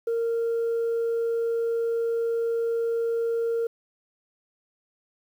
sine tone, 462 Hz, A#4, 16 cents flat, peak -21 dBFS, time 0.07-3.67 s, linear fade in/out 5 ms, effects tanh soft clip ceiling -21 dBFS + 9-bit

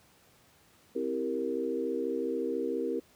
sine chord, C dominant seventh, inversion none, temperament equal with one note detuned, 261.6 / 327.7 / 392 / 466.2 Hz, C4 / E4 / G4 / Bb4, 0 / -10 / 0 / 0 cents, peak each -36 / -36 / -35 / -33 dBFS, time 0.95-3 s, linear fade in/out 10 ms, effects pink hiss -62 dBFS RMS until 3.15 s + high-pass 80 Hz 12 dB/octave

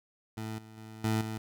20% pulse tone with level steps, 110 Hz, A2, in tune, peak -31 / -44 / -40 / -22 / -30 dBFS, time 0.37-1.38 s, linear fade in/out 5 ms, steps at 0.58 / 0.77 / 1.04 / 1.21 s, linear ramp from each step 5 ms, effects none

